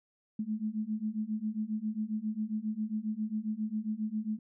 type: beating tone pair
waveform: sine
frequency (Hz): 211.6 / 219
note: G#3 / A3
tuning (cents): +33 / -8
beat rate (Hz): 7.4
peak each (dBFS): -35 / -34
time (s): 0.39-4.39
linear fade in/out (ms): 5
effects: none